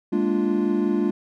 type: chord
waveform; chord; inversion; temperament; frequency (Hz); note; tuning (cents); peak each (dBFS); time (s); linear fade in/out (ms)
triangle; Bb dominant seventh; third; equal; 207.7 / 233.1 / 293.7 / 349.2; Ab3 / Bb3 / D4 / F4; 0 / 0 / 0 / 0; -22 / -25 / -23 / -22; 0.12-1.11; 10
effects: none